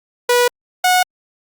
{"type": "tone pair in turn", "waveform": "sawtooth", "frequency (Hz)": [487.8, 730.9], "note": ["B4", "F#5"], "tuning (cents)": [-21, -21], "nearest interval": "perfect fifth", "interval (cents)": 700, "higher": "second", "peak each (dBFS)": -7, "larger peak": "neither", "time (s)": [[0.29, 0.48], [0.84, 1.03]], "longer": "neither", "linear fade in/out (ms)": 5, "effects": ["Opus 48 kbps"]}